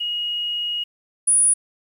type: tone pair in turn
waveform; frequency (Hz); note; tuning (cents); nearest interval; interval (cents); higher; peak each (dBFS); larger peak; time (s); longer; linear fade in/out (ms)
sine; 2884 / 9746; F#7 / D#9; -45 / -37; octave + major sixth; 2108; second; -22 / -13; second; 0-0.84 / 1.27-1.54; first; 10
effects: 9-bit